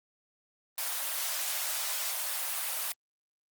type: high-pass noise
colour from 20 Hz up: white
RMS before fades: -33 dBFS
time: 0.78-2.92 s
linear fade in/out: 0 ms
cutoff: 560 Hz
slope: 48 dB/octave
effects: Opus 24 kbps